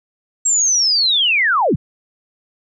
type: linear sweep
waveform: sine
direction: down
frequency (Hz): 7620 to 76.5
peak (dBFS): -12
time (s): 0.45-1.76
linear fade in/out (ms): 10
effects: none